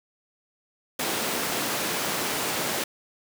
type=high-pass noise; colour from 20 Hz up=pink; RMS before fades=-28 dBFS; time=0.99-2.84 s; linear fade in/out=5 ms; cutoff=250 Hz; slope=12 dB/octave; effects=none